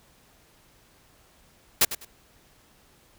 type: noise with echo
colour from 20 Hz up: white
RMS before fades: -18 dBFS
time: 1.81-1.85 s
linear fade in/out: 5 ms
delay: 100 ms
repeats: 2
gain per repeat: -13 dB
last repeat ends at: 2.05 s
effects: pink hiss -59 dBFS RMS until 3.18 s